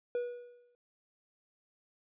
triangle tone with exponential decay, 485.2 Hz, B4, 31 cents flat, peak -27 dBFS, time 0.15-0.75 s, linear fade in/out 1 ms, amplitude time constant 130 ms, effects resampled to 8000 Hz

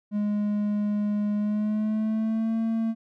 triangle tone with pitch glide, 207.7 to 225.2 Hz, G#3 to A3, 0 to +40 cents, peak -21 dBFS, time 0.11-2.95 s, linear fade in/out 50 ms, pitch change +140 cents, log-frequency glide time 1.36-2.55 s, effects none

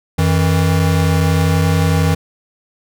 square tone pair together, 90.1 / 160.72 Hz, F#2 / E3, -45 / -44 cents, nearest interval minor seventh, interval 1001 cents, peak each -15 dBFS, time 0.18-2.15 s, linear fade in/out 10 ms, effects none

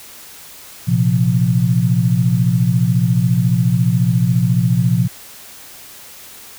sine chord, Bb suspended second, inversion none, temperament equal, 116.54 / 130.81 / 174.61 Hz, Bb2 / C3 / F3, 0 / 0 / 0 cents, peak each -16 dBFS, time 0.87-5.08 s, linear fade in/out 20 ms, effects white hiss -38 dBFS RMS until 6.58 s

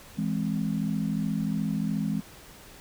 sine chord, E augmented, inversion none, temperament equal, 164.81 / 207.7 / 261.6 Hz, E3 / G#3 / B#3, 0 / 0 / 0 cents, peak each -30 / -28 / -33 dBFS, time 0.17-2.21 s, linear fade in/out 20 ms, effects pink hiss -49 dBFS RMS until 2.8 s

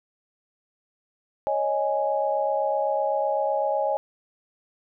sine chord, C# suspended second, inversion none, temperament equal, 554.4 / 622.3 / 830.6 Hz, C#5 / D#5 / G#5, 0 / 0 / 0 cents, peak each -26 / -26 / -26 dBFS, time 1.47-3.97 s, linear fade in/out 0 ms, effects none

